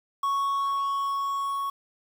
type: tone with level ramp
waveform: triangle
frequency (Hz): 1108.7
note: C#6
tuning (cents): 0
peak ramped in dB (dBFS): -21 to -25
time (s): 0.23-1.7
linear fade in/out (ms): 5
effects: 8-bit